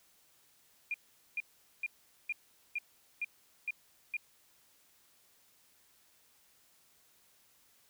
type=tone bursts; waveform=sine; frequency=2418 Hz; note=D7; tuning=50 cents sharp; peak=-32 dBFS; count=8; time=0.91-4.168 s; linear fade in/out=2 ms; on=31 ms; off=430 ms; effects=white hiss -67 dBFS RMS until 7.89 s